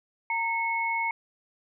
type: tone pair together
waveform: sine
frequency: 921 / 2191 Hz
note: A#5 / C#7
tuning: -21 / -21 cents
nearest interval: octave + minor third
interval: 1500 cents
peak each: -28 dBFS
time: 0.3-1.11 s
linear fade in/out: 2 ms
effects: none